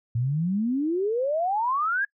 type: exponential sweep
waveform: sine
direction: up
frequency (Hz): 112.7 to 1680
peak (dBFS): -22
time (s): 0.15-2.05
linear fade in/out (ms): 5
effects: noise-tail reverb RT60 0.1 s tail -24 dB re dry